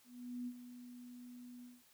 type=tone with ADSR envelope; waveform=sine; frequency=245.4 Hz; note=B3; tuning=11 cents flat; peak=-39 dBFS; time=0.04-1.83 s; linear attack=430 ms; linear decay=59 ms; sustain=-11 dB; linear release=200 ms; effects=white hiss -68 dBFS RMS until 1.93 s